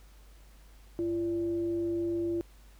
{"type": "tone with frequency modulation", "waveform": "sine", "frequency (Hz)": 340.8, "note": "F4", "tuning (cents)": -42, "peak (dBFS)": -28, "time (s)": [0.99, 2.41], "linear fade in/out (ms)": 0, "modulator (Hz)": 242, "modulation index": 0.29, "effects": ["added 50 Hz sine -52 dBFS peak until 2.79 s", "pink hiss -62 dBFS RMS until 2.79 s"]}